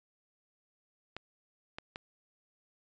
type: clicks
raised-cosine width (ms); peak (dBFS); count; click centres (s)
0.3; -24; 3; 1.166 / 1.785 / 1.959
effects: resampled to 16000 Hz